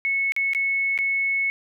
sine tone with dropouts, 2200 Hz, C#7, 14 cents flat, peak -20 dBFS, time 0.05-1.5 s, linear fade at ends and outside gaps 0 ms, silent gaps 0.321-0.364 / 0.534-0.549 / 0.977-0.988 s, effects none

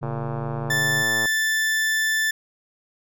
triangle tone with pitch glide, 138.59 to 140.52 Hz, C#3 to C#3, 0 to +24 cents, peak -26 dBFS, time 0.01-1.03 s, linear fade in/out 20 ms, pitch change +24 cents, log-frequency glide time 0.18-0.56 s
click train, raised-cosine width 1 ms, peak -17 dBFS, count 142, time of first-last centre 0.03-1.256 s, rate 115 Hz
40% pulse tone, 1760 Hz, A6, in tune, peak -19 dBFS, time 0.7-2.31 s, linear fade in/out 5 ms
effects none

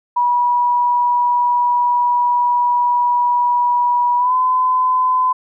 sine tone with pitch glide, 971 to 1016.3 Hz, B5 to B5, -30 to +49 cents, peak -12 dBFS, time 0.16-5.33 s, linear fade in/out 10 ms, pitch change +79 cents, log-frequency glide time 4.17-4.34 s, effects none

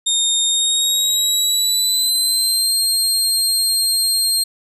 25% pulse tone with pitch glide, 3680 to 4203 Hz, A#7 to C8, -23 to +7 cents, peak -10 dBFS, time 0.06-4.44 s, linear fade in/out 10 ms, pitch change +230 cents, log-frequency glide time 0.47-2.76 s, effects none

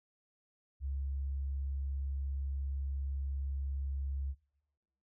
sine tone, 68.6 Hz, C#2, 17 cents flat, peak -34 dBFS, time 0.8-4.35 s, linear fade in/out 50 ms, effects noise-tail reverb RT60 0.9 s tail -20 dB re dry

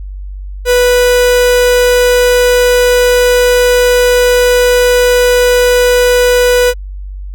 45% pulse tone, 492.8 Hz, B4, 4 cents flat, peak -6 dBFS, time 0.65-6.74 s, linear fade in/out 50 ms, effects added 48 Hz sine -21 dBFS peak until 7.34 s

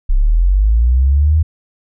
sine linear sweep, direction up, 31.17 to 80.8 Hz, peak -8 dBFS, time 0.09-1.43 s, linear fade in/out 10 ms, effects none

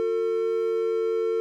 triangle tone pair together, 359.4 / 449.6 Hz, F4 / A4, +50 / +37 cents, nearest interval major third, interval 387 cents, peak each -28 / -21 dBFS, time 0-1.4 s, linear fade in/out 0 ms, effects none

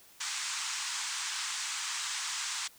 white band-pass noise, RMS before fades -36 dBFS, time 0.2-2.68 s, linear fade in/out 10 ms, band 900 to 8300 Hz, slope 48 dB/octave, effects white hiss -58 dBFS RMS until 2.78 s

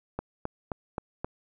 click train, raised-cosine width 1 ms, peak -17 dBFS, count 5, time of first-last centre 0.19-1.245 s, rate 3.79 Hz, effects none

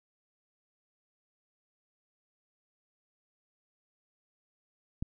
click, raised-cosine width 5 ms, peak -21 dBFS, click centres 5.025 s, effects none

